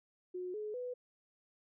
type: tone with pitch steps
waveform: sine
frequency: 363.2 / 424.5 / 496.1 Hz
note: F#4 / G#4 / B4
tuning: -32 / +38 / +8 cents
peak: -38 dBFS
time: 0.34-0.94 s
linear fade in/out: 10 ms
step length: 200 ms
effects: none